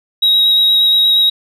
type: tone with vibrato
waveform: sine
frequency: 3815 Hz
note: A#7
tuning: 39 cents sharp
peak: -6 dBFS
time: 0.22-1.3 s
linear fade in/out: 10 ms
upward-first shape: square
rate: 8.5 Hz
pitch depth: 10 cents each way
effects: tanh soft clip ceiling -6 dBFS

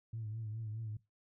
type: tone with vibrato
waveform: sine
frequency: 110 Hz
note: A2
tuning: in tune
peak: -38 dBFS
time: 0.13-0.97 s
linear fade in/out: 5 ms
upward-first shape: triangle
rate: 4.8 Hz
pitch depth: 74 cents each way
effects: noise-tail reverb RT60 0.2 s tail -19 dB re dry + tanh soft clip ceiling -34 dBFS

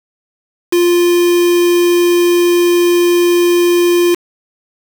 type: tone with quantisation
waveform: triangle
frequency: 349.2 Hz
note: F4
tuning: in tune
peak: -6 dBFS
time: 0.72-4.15 s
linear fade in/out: 10 ms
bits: 3
effects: none

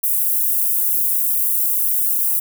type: high-pass noise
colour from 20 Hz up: white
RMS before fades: -18 dBFS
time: 0.03-2.4 s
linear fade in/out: 10 ms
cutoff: 11000 Hz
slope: 24 dB/octave
effects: none

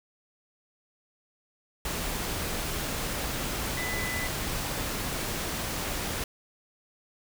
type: tone in noise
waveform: sine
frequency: 2000 Hz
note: B6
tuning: 21 cents sharp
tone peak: -33 dBFS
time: 3.77-4.27 s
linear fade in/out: 2 ms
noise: pink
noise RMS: -32 dBFS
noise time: 1.85-6.24 s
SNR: -4 dB
effects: none

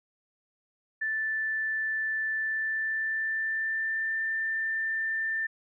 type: tone with pitch glide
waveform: sine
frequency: 1760 to 1785.6 Hz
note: A6 to A6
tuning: 0 to +25 cents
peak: -27 dBFS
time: 1.01-5.47 s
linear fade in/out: 10 ms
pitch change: +25 cents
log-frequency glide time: 2.34-4.2 s
effects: none

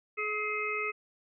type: harmonic tone with a mistuned harmonic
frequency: 424.1 Hz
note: G#4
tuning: 36 cents sharp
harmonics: 1 / 3 / 5 / 6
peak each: -37 / -36 / -35 / -35 dBFS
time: 0.17-0.92 s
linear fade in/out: 20 ms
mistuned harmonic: 5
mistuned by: -18 cents
effects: none

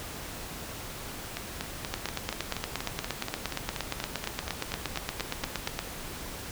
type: two click trains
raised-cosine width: 0.2 ms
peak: -15 / -12 dBFS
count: 19 / 34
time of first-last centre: 1.37-5.676 / 1.94-5.791 s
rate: 4.18 / 8.57 Hz
effects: pink hiss -40 dBFS RMS until 6.51 s

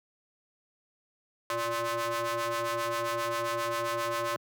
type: ring-modulated tone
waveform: sawtooth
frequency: 234.5 Hz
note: A#3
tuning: 11 cents sharp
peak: -22 dBFS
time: 1.5-4.36 s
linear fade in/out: 0 ms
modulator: 817 Hz
effects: high-pass 150 Hz 12 dB/octave

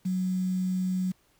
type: tone with quantisation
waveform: sine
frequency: 185 Hz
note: F#3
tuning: in tune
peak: -25 dBFS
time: 0.05-1.12 s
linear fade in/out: 10 ms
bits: 8
effects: pink hiss -66 dBFS RMS until 1.39 s

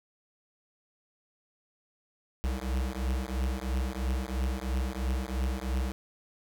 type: beating tone pair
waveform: square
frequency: 63 / 66 Hz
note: B1 / C2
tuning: +35 / +16 cents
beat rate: 3 Hz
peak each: -32 / -33 dBFS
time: 2.44-5.92 s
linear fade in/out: 0 ms
effects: none

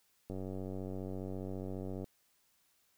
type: click train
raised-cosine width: 2 ms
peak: -29 dBFS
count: 166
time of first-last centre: 0.3-2.042 s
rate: 94.7 Hz
effects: white hiss -73 dBFS RMS until 2.97 s

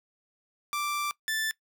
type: tone pair in turn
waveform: sawtooth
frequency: 1174.7 / 1760.1 Hz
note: D6 / A6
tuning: 0 / 0 cents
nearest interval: perfect fifth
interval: 700 cents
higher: second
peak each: -25 / -24 dBFS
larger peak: second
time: 0.73-1.11 / 1.28-1.51 s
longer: first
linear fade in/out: 0 ms
effects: noise-tail reverb RT60 0.1 s tail -20 dB re dry

